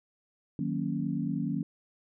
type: chord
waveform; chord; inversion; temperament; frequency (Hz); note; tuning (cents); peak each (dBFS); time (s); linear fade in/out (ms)
sine; D# minor seventh; none; equal; 155.56 / 185 / 233.1 / 277.2; D#3 / F#3 / A#3 / C#4; 0 / 0 / 0 / 0; -34; 0.59-1.63; 2
effects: none